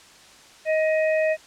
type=harmonic tone; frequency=628 Hz; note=D#5; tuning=16 cents sharp; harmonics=1 / 3 / 4; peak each=-19 / -29 / -31 dBFS; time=0.65-1.37 s; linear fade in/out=50 ms; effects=white hiss -49 dBFS RMS until 1.46 s + low-pass 7000 Hz 12 dB/octave